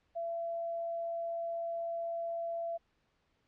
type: tone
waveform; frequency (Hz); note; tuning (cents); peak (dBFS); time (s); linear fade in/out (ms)
sine; 674; E5; +38; -34; 0.15-2.78; 20
effects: pink hiss -75 dBFS RMS until 3.47 s + low-pass 4000 Hz 12 dB/octave